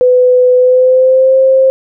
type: tone with pitch glide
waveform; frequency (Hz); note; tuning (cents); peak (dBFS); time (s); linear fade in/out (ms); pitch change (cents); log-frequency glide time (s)
sine; 501 to 528.6; B4 to C5; +25 to +18; -4; 0.01-1.7; 0; +93; 0.56-1.37
effects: none